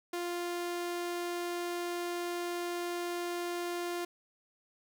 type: tone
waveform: sawtooth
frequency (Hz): 349.2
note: F4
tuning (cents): 0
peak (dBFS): -30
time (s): 0.13-4.05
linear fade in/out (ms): 5
effects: none